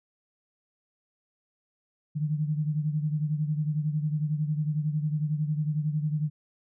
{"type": "beating tone pair", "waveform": "sine", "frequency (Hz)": [150, 161], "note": ["D3", "E3"], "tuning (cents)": [37, -41], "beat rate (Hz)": 11, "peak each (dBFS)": [-26, -32], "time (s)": [2.15, 6.3], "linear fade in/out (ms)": 20, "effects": []}